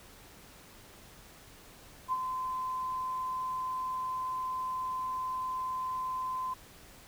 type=tone with ADSR envelope; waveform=sine; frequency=1028 Hz; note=C6; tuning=31 cents flat; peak=-26 dBFS; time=2.08-6.54 s; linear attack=43 ms; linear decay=37 ms; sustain=-6 dB; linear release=8 ms; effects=pink hiss -54 dBFS RMS until 7.07 s